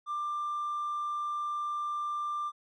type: tone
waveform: triangle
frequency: 1187 Hz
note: D6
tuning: 18 cents sharp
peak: -28 dBFS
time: 0.06-2.52 s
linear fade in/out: 50 ms
effects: tanh soft clip ceiling -27 dBFS + resampled to 24000 Hz

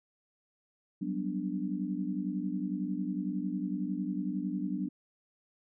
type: chord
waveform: sine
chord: G major seventh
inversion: third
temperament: equal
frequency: 185 / 196 / 246.9 / 293.7 Hz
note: F#3 / G3 / B3 / D4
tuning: 0 / 0 / 0 / 0 cents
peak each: -36 / -37 / -38 / -36 dBFS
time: 1.01-4.89 s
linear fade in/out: 10 ms
effects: none

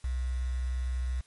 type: tone with quantisation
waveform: sine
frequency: 63 Hz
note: B1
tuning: 35 cents sharp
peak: -28 dBFS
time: 0.04-1.21 s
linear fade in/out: 5 ms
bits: 8
effects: white hiss -63 dBFS RMS until 1.26 s + MP3 48 kbps

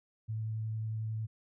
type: tone with vibrato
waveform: sine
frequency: 110 Hz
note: A2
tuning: in tune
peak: -33 dBFS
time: 0.28-1.27 s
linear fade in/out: 20 ms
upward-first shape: sine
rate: 11 Hz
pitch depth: 10 cents each way
effects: none

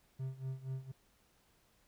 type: tone with tremolo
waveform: triangle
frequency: 132 Hz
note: C3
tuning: 16 cents sharp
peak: -34 dBFS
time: 0.19-0.92 s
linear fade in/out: 10 ms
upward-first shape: sine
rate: 4.2 Hz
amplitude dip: 85%
effects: pink hiss -71 dBFS RMS until 1.87 s

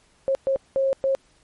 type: tone bursts at uneven times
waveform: sine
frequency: 539 Hz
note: C#5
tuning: 49 cents flat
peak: -18 dBFS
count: 4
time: 0.28-0.35 / 0.47-0.56 / 0.76-0.93 / 1.04-1.15 s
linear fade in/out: 0 ms
effects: pink hiss -60 dBFS RMS until 1.43 s + MP3 48 kbps

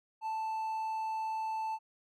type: tone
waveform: triangle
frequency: 881 Hz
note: A5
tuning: 2 cents sharp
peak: -31 dBFS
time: 0.21-1.79 s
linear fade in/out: 50 ms
effects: none

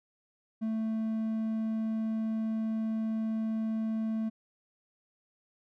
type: tone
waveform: triangle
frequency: 221.2 Hz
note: A3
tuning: 9 cents sharp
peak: -27 dBFS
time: 0.61-4.3 s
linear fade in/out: 20 ms
effects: none

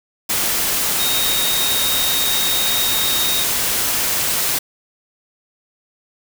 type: tone in noise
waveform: sine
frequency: 3729 Hz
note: A#7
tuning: in tune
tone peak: -20 dBFS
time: 0.99-3.44 s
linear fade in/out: 10 ms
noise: white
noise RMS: -19 dBFS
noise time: 0.29-4.59 s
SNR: -4 dB
effects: none

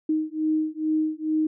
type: beating tone pair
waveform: sine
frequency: 310.6 / 312.9 Hz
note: D#4 / D#4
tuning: -3 / +10 cents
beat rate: 2.3 Hz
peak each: -25 dBFS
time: 0.09-1.47 s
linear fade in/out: 5 ms
effects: none

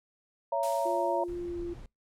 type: chord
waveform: sine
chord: A# diminished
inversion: first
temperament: just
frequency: 559.4 / 671.3 / 932.3 Hz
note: C#5 / E5 / A#5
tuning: +16 / +31 / 0 cents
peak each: -31 dBFS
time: 0.52-1.24 s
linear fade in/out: 5 ms
type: noise with exponential decay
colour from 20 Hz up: blue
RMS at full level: -37 dBFS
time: 0.63-1.6 s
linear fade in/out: 1 ms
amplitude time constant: 210 ms
type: tone with pitch glide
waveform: sine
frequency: 349.2 to 345.2 Hz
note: F4 to F4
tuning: 0 to -20 cents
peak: -33 dBFS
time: 0.85-1.74 s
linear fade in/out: 10 ms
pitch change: -20 cents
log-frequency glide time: 1.42-1.58 s
type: noise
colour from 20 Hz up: brown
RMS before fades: -45 dBFS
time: 1.28-1.86 s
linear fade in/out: 2 ms
effects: noise-tail reverb RT60 0.2 s tail -25 dB re dry + low-pass 10000 Hz 12 dB/octave

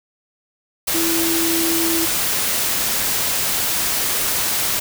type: tone in noise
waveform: sine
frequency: 330.9 Hz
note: E4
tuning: 7 cents sharp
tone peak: -20 dBFS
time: 0.94-2.06 s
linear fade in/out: 10 ms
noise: white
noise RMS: -20 dBFS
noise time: 0.87-4.8 s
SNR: -3 dB
effects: none

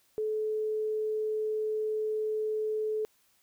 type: tone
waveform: sine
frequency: 431.6 Hz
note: A4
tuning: 33 cents flat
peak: -28 dBFS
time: 0.18-3.05 s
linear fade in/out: 0 ms
effects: white hiss -68 dBFS RMS until 3.42 s

